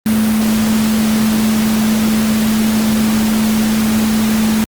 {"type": "tone in noise", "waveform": "sine", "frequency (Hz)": 218.4, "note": "A3", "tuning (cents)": -13, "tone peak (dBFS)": -11, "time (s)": [0.06, 4.64], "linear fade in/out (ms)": 0, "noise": "pink", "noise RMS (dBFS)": -21, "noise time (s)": [0.06, 4.64], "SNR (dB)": 7, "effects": ["high-pass 80 Hz 12 dB/octave", "Opus 32 kbps"]}